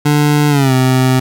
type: tone with pitch glide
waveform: 25% pulse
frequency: 147.8 to 129.41 Hz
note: D3 to C3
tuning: +11 to -19 cents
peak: -5 dBFS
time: 0.05-1.2 s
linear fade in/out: 10 ms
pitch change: -230 cents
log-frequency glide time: 0.49-0.73 s
effects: none